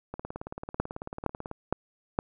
two click trains, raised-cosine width 1 ms, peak -11 / -22 dBFS, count 4 / 26, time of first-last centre 0.8-2.189 / 0.14-1.514 s, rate 2.16 / 18.2 Hz, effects none

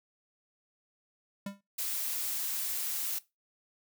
square tone with exponential decay, 199.3 Hz, G3, 29 cents sharp, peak -33 dBFS, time 1.46-1.61 s, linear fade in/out 5 ms, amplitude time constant 32 ms
blue noise, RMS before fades -34 dBFS, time 1.78-3.19 s, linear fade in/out 10 ms
effects noise-tail reverb RT60 0.2 s tail -18 dB re dry

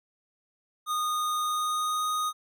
square tone with pitch glide, 1231 to 1242.4 Hz, D#6 to D#6, -19 to -3 cents, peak -27 dBFS, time 0.86-2.33 s, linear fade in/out 50 ms, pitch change +16 cents, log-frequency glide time 1.38-2.03 s, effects none

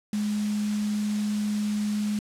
sine tone in noise, 209.3 Hz, G#3, 14 cents sharp, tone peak -24 dBFS, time 0.13-2.19 s, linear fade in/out 2 ms, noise white, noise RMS -39 dBFS, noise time 0.13-2.19 s, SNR +12 dB, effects low-pass 8000 Hz 12 dB/octave

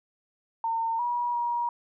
sine tone with pitch steps, 910 / 963 / 953 Hz, A#5 / B5 / A#5, -42 / -44 / +38 cents, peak -25 dBFS, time 0.64-1.69 s, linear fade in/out 2 ms, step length 350 ms, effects none

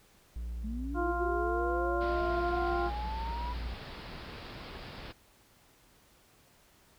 triangle tone, 58.27 Hz, A#1, in tune, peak -33 dBFS, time 0.36-3.74 s, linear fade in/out 0 ms
sine linear sweep, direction up, 206.7 to 987.8 Hz, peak -37 dBFS, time 0.63-3.54 s, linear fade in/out 20 ms
harmonic tone, 349.2 Hz, F4, in tune, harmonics 1 / 2 / 3 / 4, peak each -32 / -35 / -37 / -38 dBFS, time 0.94-2.91 s, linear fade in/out 50 ms
pink low-pass noise, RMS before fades -45 dBFS, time 2-5.13 s, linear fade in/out 20 ms, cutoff 5100 Hz, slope 96 dB/octave
effects pink hiss -63 dBFS RMS until 6.98 s

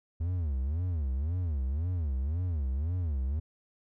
triangle tone with vibrato, 76.9 Hz, D#2, 20 cents flat, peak -26 dBFS, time 0.2-3.4 s, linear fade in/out 10 ms, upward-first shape sine, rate 1.9 Hz, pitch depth 300 cents each way, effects none

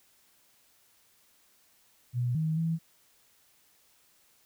sine tone with pitch steps, 122.5 / 158.2 / 163.8 Hz, B2 / D#3 / E3, -14 / +29 / -11 cents, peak -26 dBFS, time 2.13-2.79 s, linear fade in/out 50 ms, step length 220 ms, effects white hiss -65 dBFS RMS until 4.45 s

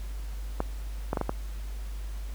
clicks, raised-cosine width 1 ms, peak -13 dBFS, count 5, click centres 0.604 / 1.131 / 1.172 / 1.213 / 1.294 s, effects added 50 Hz sine -33 dBFS peak until 2.34 s + pink hiss -51 dBFS RMS until 2.34 s

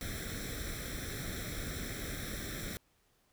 pink noise with comb filter, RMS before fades -40 dBFS, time 0.01-2.77 s, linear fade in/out 0 ms, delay 0.53 ms, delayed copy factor +0.85, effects pink hiss -72 dBFS RMS until 3.32 s

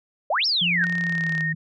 sine exponential two-way sweep, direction up then down, 535 to 5588 to 1472 Hz, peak -19 dBFS, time 0.3-0.85 s, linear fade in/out 5 ms, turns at 0.46 s
sine tone with pitch glide, 174.61 to 160.12 Hz, F3 to D#3, 0 to +50 cents, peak -26 dBFS, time 0.61-1.55 s, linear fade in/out 10 ms, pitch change -150 cents, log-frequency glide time 0.99-1.4 s
sine tone, 1847 Hz, A#6, 16 cents flat, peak -23 dBFS, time 0.8-1.53 s, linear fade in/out 10 ms
click train, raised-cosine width 0.2 ms, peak -19 dBFS, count 21, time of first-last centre 0.84-1.408 s, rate 35.2 Hz
effects none

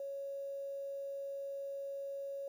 sine tone, 554.4 Hz, C#5, in tune, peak -39 dBFS, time 0-2.48 s, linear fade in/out 2 ms, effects 11-bit

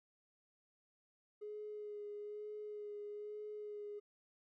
triangle tone with vibrato, 418 Hz, G#4, 11 cents sharp, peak -40 dBFS, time 1.41-4 s, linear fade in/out 20 ms, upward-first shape sine, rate 1.1 Hz, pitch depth 18 cents each way, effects tanh soft clip ceiling -42 dBFS

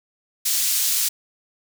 pink high-pass noise, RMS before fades -21 dBFS, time 0.45-1.09 s, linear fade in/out 10 ms, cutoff 5100 Hz, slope 12 dB/octave, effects none

